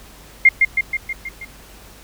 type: tone with echo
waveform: sine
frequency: 2117 Hz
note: C7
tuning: 20 cents sharp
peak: -5 dBFS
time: 0.45-0.49 s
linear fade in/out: 5 ms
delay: 160 ms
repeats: 6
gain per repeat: -4 dB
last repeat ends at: 1.45 s
effects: added 50 Hz sine -44 dBFS peak until 2.03 s + pink hiss -44 dBFS RMS until 2.03 s